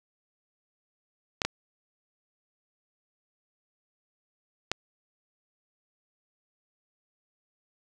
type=clicks; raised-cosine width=0.2 ms; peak=-9 dBFS; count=3; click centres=1.418 / 1.45 / 4.716 s; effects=none